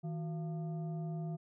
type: tone with frequency modulation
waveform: sine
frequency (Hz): 160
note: D#3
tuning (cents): +49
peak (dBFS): -36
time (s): 0.03-1.37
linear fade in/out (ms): 20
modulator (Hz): 527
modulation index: 0.45
effects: none